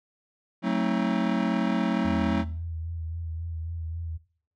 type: chord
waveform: square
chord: F# diminished seventh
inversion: none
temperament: just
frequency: 185 / 222 / 266.4 / 319.7 Hz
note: F#3 / A3 / C4 / Eb4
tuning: 0 / +16 / +31 / +47 cents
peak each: -28 / -29 / -31 / -32 dBFS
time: 0.62-2.45 s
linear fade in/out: 50 ms
type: tone with vibrato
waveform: sine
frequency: 82.41 Hz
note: E2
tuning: in tune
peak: -31 dBFS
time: 2.04-4.18 s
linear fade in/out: 20 ms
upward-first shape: sine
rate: 3.7 Hz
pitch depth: 42 cents each way
effects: noise-tail reverb RT60 0.5 s tail -18 dB re dry + low-pass 3000 Hz 12 dB/octave